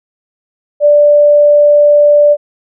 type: tone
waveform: sine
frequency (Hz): 587.3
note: D5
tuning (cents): 0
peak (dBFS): -3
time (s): 0.8-2.37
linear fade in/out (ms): 50
effects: none